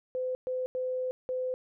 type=tone bursts at uneven times; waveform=sine; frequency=510 Hz; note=C5; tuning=44 cents flat; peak=-29 dBFS; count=4; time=0.15-0.35 / 0.47-0.66 / 0.75-1.11 / 1.29-1.54 s; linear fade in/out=0 ms; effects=none